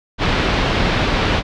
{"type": "low-pass noise", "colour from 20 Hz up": "pink", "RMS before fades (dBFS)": -17, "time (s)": [0.18, 1.43], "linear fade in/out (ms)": 50, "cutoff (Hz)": 4100, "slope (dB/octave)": 24, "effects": []}